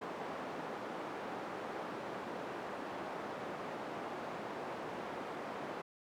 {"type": "band-pass noise", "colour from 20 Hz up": "white", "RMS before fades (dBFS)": -43, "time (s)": [0.01, 5.82], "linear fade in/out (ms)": 10, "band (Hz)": [210, 900], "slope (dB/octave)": 12, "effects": []}